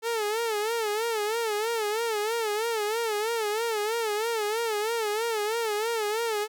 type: tone with vibrato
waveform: sawtooth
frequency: 440 Hz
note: A4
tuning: in tune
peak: -22 dBFS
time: 0.02-6.48 s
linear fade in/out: 50 ms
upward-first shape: sine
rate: 3.1 Hz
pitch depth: 110 cents each way
effects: none